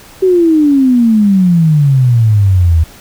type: exponential sweep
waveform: sine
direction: down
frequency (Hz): 383.5 to 78.1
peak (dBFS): -5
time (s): 0.22-2.84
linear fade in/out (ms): 10
effects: pink hiss -37 dBFS RMS until 3 s